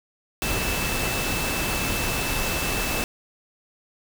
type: tone in noise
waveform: sine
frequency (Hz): 2637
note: E7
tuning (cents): 0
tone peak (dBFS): -31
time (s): 0.42-3.04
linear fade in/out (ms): 0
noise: pink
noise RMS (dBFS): -26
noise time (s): 0.42-3.04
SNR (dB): -8
effects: none